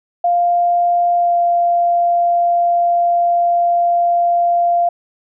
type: tone with pitch glide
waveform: sine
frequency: 698.5 to 693.7 Hz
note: F5 to F5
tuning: 0 to -12 cents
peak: -11 dBFS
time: 0.24-4.89 s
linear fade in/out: 5 ms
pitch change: -12 cents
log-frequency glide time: 1.16-1.36 s
effects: none

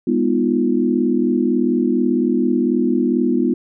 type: chord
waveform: sine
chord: F half-diminished seventh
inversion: first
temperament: equal with one note detuned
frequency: 204.3 / 246.9 / 311.1 / 349.2 Hz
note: Ab3 / Cb4 / Eb4 / F4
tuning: -28 / 0 / 0 / 0 cents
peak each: -22 / -17 / -22 / -20 dBFS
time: 0.07-3.54 s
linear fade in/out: 5 ms
effects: none

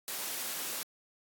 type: high-pass noise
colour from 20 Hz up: white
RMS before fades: -37 dBFS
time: 0.08-0.83 s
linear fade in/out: 0 ms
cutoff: 220 Hz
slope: 12 dB/octave
effects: AAC 64 kbps

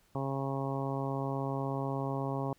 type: harmonic tone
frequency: 136.3 Hz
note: C#3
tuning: 29 cents flat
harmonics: 1 / 2 / 3 / 4 / 5 / 6 / 7 / 8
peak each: -35 / -38 / -40 / -41 / -42 / -43 / -43 / -44 dBFS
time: 0.15-2.53 s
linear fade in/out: 2 ms
effects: pink hiss -68 dBFS RMS until 2.58 s

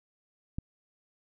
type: click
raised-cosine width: 5 ms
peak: -21 dBFS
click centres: 0.585 s
effects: none

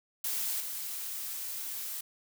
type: noise with level steps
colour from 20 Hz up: blue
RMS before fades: -33 / -38 dBFS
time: 0.24-2.01 s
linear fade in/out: 5 ms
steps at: 0.6 s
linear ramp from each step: 5 ms
effects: none

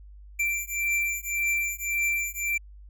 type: beating tone pair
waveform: square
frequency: 2349 / 2350.8 Hz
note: D7 / D7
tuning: 0 / +1 cents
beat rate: 1.8 Hz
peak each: -29 dBFS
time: 0.39-2.58 s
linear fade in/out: 10 ms
effects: added 50 Hz sine -44 dBFS peak until 2.89 s

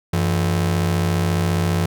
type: ring-modulated tone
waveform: 45% pulse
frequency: 130.7 Hz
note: C3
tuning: 1 cent flat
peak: -14 dBFS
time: 0.13-1.86 s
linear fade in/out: 5 ms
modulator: 37.3 Hz
effects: none

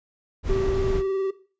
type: noise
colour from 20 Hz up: brown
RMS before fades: -26 dBFS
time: 0.43-1.03 s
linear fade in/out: 50 ms
type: tone with vibrato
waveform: triangle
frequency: 385.7 Hz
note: G4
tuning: 28 cents flat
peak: -20 dBFS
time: 0.49-1.31 s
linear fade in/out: 10 ms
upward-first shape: sine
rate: 20 Hz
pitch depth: 26 cents each way
effects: noise-tail reverb RT60 0.4 s tail -17 dB re dry + resampled to 16000 Hz

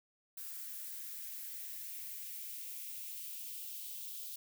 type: noise with high-pass filter sweep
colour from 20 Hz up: violet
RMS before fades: -45 dBFS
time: 0.37-4.36 s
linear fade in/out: 5 ms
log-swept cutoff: 1400 to 3300 Hz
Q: 2.5
effects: none

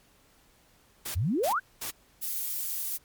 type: noise bursts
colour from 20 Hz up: white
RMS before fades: -35 dBFS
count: 3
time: 1.05-1.91 s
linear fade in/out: 10 ms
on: 100 ms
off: 280 ms
type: exponential sweep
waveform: sine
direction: up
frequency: 73.42 to 1631 Hz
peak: -24 dBFS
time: 1.15-1.6 s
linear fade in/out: 20 ms
type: noise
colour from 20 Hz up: violet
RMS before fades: -32 dBFS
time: 2.21-2.98 s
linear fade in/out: 20 ms
effects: pink hiss -62 dBFS RMS until 3.04 s + MP3 96 kbps

